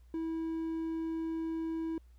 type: tone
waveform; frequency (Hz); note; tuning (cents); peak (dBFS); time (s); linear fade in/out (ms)
triangle; 325.2; E4; -23; -31; 0.14-1.98; 2
effects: added 60 Hz sine -55 dBFS peak until 2.18 s + pink hiss -75 dBFS RMS until 2.18 s